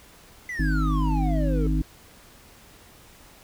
triangle exponential sweep, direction down, 2042 to 429.8 Hz, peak -28 dBFS, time 0.49-1.67 s, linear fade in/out 2 ms
harmonic tone, 51.6 Hz, G#1, 10 cents flat, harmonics 1 / 3 / 5 / 6, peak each -22 / -27 / -29 / -30 dBFS, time 0.59-1.82 s, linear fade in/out 5 ms
effects pink hiss -51 dBFS RMS until 3.43 s

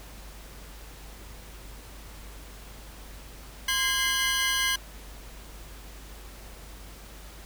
25% pulse tone cluster, 1040 / 1621 / 2085 / 2966 Hz, C6 / G#6 / C7 / F#7, -11 / -42 / -7 / +4 cents, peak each -29 / -24 / -27 / -26 dBFS, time 3.68-4.76 s, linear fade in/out 5 ms, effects added 50 Hz sine -44 dBFS peak until 7.45 s + pink hiss -48 dBFS RMS until 7.45 s

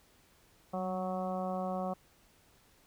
harmonic tone with a mistuned harmonic, 184.9 Hz, F#3, 1 cent flat, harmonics 1 / 2 / 3 / 4 / 5 / 6 / 7, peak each -37 / -46 / -38 / -38 / -50 / -44 / -50 dBFS, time 0.73-1.94 s, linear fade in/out 10 ms, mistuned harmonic 1, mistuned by +25 cents, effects pink hiss -65 dBFS RMS until 2.86 s

